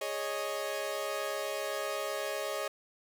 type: chord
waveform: sawtooth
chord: Ab suspended fourth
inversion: none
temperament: equal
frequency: 415.3 / 554.4 / 622.3 Hz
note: Ab4 / Db5 / Eb5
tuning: 0 / 0 / 0 cents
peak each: -36 / -33 / -33 dBFS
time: 0.01-2.68 s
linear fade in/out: 5 ms
effects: none